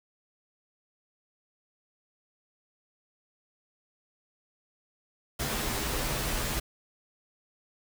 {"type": "noise with comb filter", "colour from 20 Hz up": "pink", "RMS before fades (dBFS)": -31, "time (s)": [5.39, 6.6], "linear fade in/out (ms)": 10, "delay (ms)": 11, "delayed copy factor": -0.6, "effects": []}